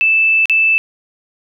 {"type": "tone with dropouts", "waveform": "sine", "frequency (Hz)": 2637, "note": "E7", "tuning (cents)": 0, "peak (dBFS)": -9, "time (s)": [0.01, 0.78], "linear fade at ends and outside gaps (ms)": 0, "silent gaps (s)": [0.456, 0.497], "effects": []}